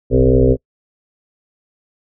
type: tone with frequency modulation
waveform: sine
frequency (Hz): 261.6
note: C4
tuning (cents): 0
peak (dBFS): -8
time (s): 0.1-0.57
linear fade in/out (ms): 50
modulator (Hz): 63.7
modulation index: 3.9
effects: noise-tail reverb RT60 0.1 s tail -24 dB re dry